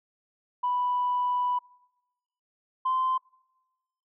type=tone pair in turn; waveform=sine; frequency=987.8 / 1035.7 Hz; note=B5 / C6; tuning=0 / -18 cents; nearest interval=minor second; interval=82 cents; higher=second; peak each=-23 / -22 dBFS; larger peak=second; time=0.63-1.59 / 2.85-3.18 s; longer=first; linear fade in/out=10 ms; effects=noise-tail reverb RT60 1.0 s tail -25 dB re dry + tanh soft clip ceiling -19 dBFS